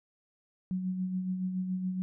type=tone with tremolo; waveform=sine; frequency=185 Hz; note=F#3; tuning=in tune; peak=-28 dBFS; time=0.71-2.02 s; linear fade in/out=0 ms; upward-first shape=sine; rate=7.1 Hz; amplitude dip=45%; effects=none